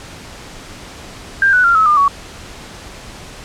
sine tone with pitch steps, 1590 / 1483.5 / 1384.2 / 1291.5 / 1205 / 1124.3 Hz, G6 / F#6 / F6 / E6 / D6 / C#6, +24 / +4 / -16 / -36 / +44 / +24 cents, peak -8 dBFS, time 1.42-2.08 s, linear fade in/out 2 ms, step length 110 ms, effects pink hiss -34 dBFS RMS until 3.44 s + low-pass 8000 Hz 12 dB/octave

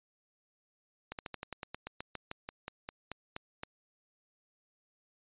slowing click train, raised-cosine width 0.3 ms, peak -23 dBFS, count 18, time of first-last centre 1.12-3.634 s, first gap 68 ms, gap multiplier 1.09, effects resampled to 8000 Hz

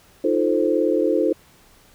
sine chord, F dominant seventh, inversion third, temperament equal, 311.1 / 349.2 / 440 / 523.3 Hz, Eb4 / F4 / A4 / C5, 0 / 0 / 0 / 0 cents, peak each -22 dBFS, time 0.24-1.33 s, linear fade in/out 5 ms, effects pink hiss -53 dBFS RMS until 1.94 s

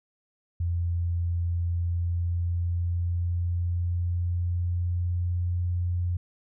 sine tone with pitch glide, 86 to 88.26 Hz, F2 to F2, -26 to +19 cents, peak -24 dBFS, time 0.6-6.17 s, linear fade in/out 5 ms, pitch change +45 cents, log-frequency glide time 1.57-5.57 s, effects none

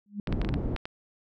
sine tone with exponential growth, 204.6 Hz, G#3, 26 cents flat, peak -27 dBFS, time 0.06-0.2 s, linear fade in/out 2 ms, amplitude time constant 30 ms
pink low-pass noise, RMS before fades -29 dBFS, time 0.27-0.76 s, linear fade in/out 10 ms, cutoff 350 Hz, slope 12 dB/octave
clicks, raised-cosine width 0.3 ms, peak -19 dBFS, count 8, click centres 0.273 / 0.326 / 0.416 / 0.448 / 0.49 / 0.541 / 0.763 / 0.855 s
effects none

